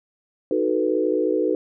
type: chord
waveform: sine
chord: B dominant seventh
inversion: first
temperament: equal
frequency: 311.1 / 370 / 440 / 493.9 Hz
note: D#4 / F#4 / A4 / B4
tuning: 0 / 0 / 0 / 0 cents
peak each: -24 dBFS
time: 0.51-1.55 s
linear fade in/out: 2 ms
effects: none